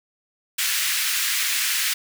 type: high-pass noise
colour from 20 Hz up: pink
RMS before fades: -23 dBFS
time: 0.58-1.94 s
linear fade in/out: 10 ms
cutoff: 1700 Hz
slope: 24 dB/octave
effects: none